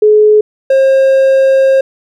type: tone pair in turn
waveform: sine / triangle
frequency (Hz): 424.9 / 535.3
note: G#4 / C5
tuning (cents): +40 / +39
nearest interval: major third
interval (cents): 399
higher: second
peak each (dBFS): -3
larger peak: neither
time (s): 0.02-0.41 / 0.7-1.81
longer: second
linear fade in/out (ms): 5
effects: none